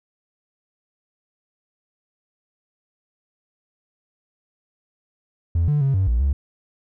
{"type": "tone with pitch steps", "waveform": "triangle", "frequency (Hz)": [84.2, 147.6, 136.6, 95.3, 58.5, 69.4], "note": ["E2", "D3", "C#3", "G2", "A#1", "C#2"], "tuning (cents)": [37, 9, -25, -48, 7, 3], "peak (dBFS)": -13, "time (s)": [5.55, 6.33], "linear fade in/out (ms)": 5, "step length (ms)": 130, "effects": ["tanh soft clip ceiling -12 dBFS"]}